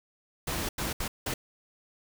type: noise bursts at uneven times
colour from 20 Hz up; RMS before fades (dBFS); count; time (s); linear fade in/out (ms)
pink; -32; 4; 0.47-0.69 / 0.78-0.93 / 1-1.08 / 1.26-1.34; 5
effects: none